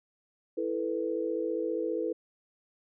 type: chord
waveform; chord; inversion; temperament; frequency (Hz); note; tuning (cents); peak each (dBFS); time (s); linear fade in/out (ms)
sine; E suspended fourth; none; just; 329.6 / 439.5 / 494.4; E4 / A4 / B4; 0 / -2 / +2; -33; 0.57-2.13; 10
effects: none